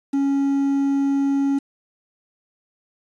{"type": "tone with quantisation", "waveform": "triangle", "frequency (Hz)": 277.2, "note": "C#4", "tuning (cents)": 0, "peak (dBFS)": -15, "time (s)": [0.13, 1.59], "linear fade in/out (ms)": 10, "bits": 7, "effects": ["resampled to 22050 Hz"]}